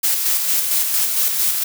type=noise with tremolo; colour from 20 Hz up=blue; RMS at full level=-17 dBFS; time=0.03-1.64 s; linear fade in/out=10 ms; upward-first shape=square; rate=4.4 Hz; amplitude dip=35%; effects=none